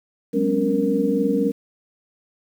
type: tone cluster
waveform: sine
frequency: 187 / 206.4 / 257.3 / 281 / 466 Hz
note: F#3 / G#3 / C4 / C#4 / A#4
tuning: +19 / -10 / -29 / +24 / -1 cents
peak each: -27 / -24 / -26 / -22 / -22 dBFS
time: 0.33-1.52 s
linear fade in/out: 20 ms
effects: 8-bit